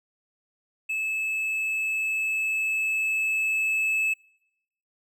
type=tone with level ramp; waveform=triangle; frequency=2606 Hz; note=E7; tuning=20 cents flat; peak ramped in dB=-24 to -20 dBFS; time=0.89-4.14 s; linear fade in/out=10 ms; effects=noise-tail reverb RT60 0.9 s tail -26 dB re dry